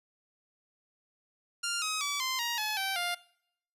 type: tone with pitch steps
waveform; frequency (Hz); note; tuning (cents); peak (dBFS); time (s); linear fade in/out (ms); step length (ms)
10% pulse; 1396.9 / 1266.2 / 1147.8 / 1040.5 / 943.2 / 854.9 / 775 / 702.5; F6 / D#6 / D6 / C6 / A#5 / G#5 / G5 / F5; 0 / +30 / -40 / -10 / +20 / +50 / -20 / +10; -22; 1.63-3.15; 10; 190
effects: noise-tail reverb RT60 0.7 s tail -22 dB re dry + resampled to 32000 Hz